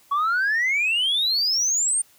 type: exponential sweep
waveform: sine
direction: up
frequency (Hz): 1108.7 to 9030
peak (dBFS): -17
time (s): 0.11-2.02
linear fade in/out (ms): 10
effects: tanh soft clip ceiling -17 dBFS + white hiss -56 dBFS RMS until 2.18 s